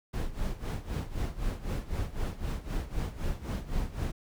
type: noise with tremolo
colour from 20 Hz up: brown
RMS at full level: -30 dBFS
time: 0.13-4.12 s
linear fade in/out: 10 ms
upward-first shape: sine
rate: 3.9 Hz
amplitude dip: 80%
effects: none